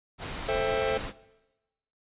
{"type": "noise", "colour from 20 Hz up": "pink", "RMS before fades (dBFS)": -36, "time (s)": [0.18, 1.13], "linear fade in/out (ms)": 50}
{"type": "chord", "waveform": "square", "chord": "A minor seventh", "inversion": "none", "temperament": "just", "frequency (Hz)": [440, 528, 660, 792], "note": ["A4", "C5", "E5", "G5"], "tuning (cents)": [0, 16, 2, 18], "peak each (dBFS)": [-30, -31, -33, -35], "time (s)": [0.48, 0.98], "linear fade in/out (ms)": 10}
{"effects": ["noise-tail reverb RT60 1.0 s tail -19 dB re dry", "resampled to 8000 Hz"]}